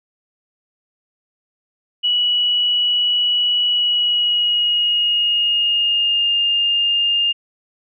sine tone with pitch glide, 2934 to 2816 Hz, F#7 to F7, -15 to +14 cents, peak -14 dBFS, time 2.03-7.33 s, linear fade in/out 20 ms, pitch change -71 cents, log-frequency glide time 3.66-6.33 s, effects none

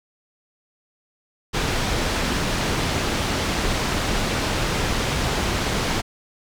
pink low-pass noise, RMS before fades -23 dBFS, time 1.53-6.02 s, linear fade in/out 20 ms, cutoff 6000 Hz, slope 12 dB/octave, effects none

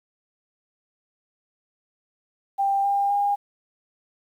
sine tone with pitch steps, 791 / 800.7 / 810.4 Hz, G5 / G5 / G#5, +15 / +37 / -43 cents, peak -19 dBFS, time 2.58-3.36 s, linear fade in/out 20 ms, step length 260 ms, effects 9-bit

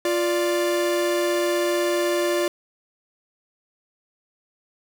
45% pulse tone pair together, 349.2 / 587.3 Hz, F4 / D5, 0 / 0 cents, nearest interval major sixth, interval 900 cents, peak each -22 / -24 dBFS, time 0.05-2.48 s, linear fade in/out 2 ms, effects none

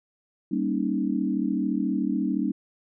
sine chord, Eb dominant seventh, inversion first, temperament equal, 196 / 233.1 / 277.2 / 311.1 Hz, G3 / Bb3 / Db4 / Eb4, 0 / 0 / 0 / 0 cents, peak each -28 / -29 / -28 / -29 dBFS, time 0.51-2.52 s, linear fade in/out 10 ms, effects none

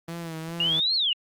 sawtooth tone with vibrato, 164.81 Hz, E3, in tune, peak -28 dBFS, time 0.08-0.8 s, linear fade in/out 5 ms, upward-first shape sine, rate 2.5 Hz, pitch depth 54 cents each way
sine exponential two-way sweep, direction up then down, 2794 to 4386 to 2794 Hz, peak -21 dBFS, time 0.6-1.13 s, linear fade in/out 2 ms, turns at 0.95 s
effects Opus 32 kbps

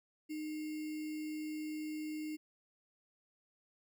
sine tone with sample-and-hold, 307.4 Hz, D#4, 21 cents flat, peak -38 dBFS, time 0.29-2.37 s, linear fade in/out 20 ms, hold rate 2450 Hz, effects none

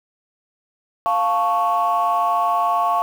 sine chord, F augmented, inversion none, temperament equal, 698.5 / 880 / 1108.7 Hz, F5 / A5 / C#6, 0 / 0 / 0 cents, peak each -19 / -22 / -18 dBFS, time 1.06-3.02 s, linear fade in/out 0 ms, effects tanh soft clip ceiling -10 dBFS + 7-bit

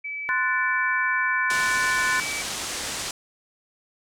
sine tone, 2300 Hz, D7, 37 cents flat, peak -29 dBFS, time 0.04-2.42 s, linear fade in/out 10 ms
sine chord, F# diminished, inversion second, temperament equal with one note detuned, 1036.3 / 1480 / 1760 Hz, C6 / F#6 / A6, -17 / 0 / 0 cents, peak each -27 / -25 / -25 dBFS, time 0.29-2.2 s, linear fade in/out 0 ms
white low-pass noise, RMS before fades -31 dBFS, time 1.5-3.11 s, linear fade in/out 2 ms, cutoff 8500 Hz, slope 24 dB/octave
effects none

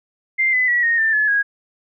sine tone with pitch steps, 2093 / 2011 / 1932.6 / 1857.1 / 1784.6 / 1714.8 / 1647.8 Hz, C7 / B6 / B6 / A#6 / A6 / A6 / G#6, 0 / +31 / -38 / -7 / +24 / -45 / -14 cents, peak -14 dBFS, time 0.38-1.43 s, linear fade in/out 20 ms, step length 150 ms, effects none

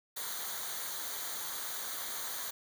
white noise with comb filter, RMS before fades -39 dBFS, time 0.16-2.51 s, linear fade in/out 10 ms, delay 0.38 ms, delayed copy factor -0.7, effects none

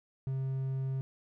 triangle tone, 133.2 Hz, C3, 31 cents sharp, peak -29 dBFS, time 0.27-1.01 s, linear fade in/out 0 ms, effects none

